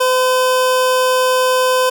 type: tone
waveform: 25% pulse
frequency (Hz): 510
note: C5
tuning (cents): -44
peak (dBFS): -8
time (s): 0-1.9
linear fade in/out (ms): 10
effects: none